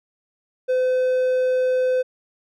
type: tone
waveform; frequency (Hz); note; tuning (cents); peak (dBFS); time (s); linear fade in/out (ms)
triangle; 510; C5; -44; -15; 0.68-2.03; 20
effects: none